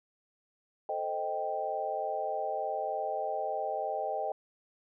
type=chord; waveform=sine; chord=A half-diminished seventh; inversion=none; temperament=equal; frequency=440 / 523.3 / 622.3 / 784 Hz; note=A4 / C5 / Eb5 / G5; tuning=0 / 0 / 0 / 0 cents; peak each=-40 / -39 / -35 / -34 dBFS; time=0.89-4.32 s; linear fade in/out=2 ms; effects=none